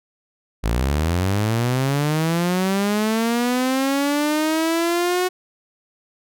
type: linear sweep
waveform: sawtooth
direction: up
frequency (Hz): 51.91 to 368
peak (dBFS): -14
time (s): 0.63-5.29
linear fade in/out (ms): 20
effects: none